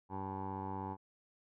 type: tone with low-pass filter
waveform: 15% pulse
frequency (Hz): 96.3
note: G2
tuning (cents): -30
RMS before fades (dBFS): -41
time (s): 0.09-0.97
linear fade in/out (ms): 50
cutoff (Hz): 880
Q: 5.9
effects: none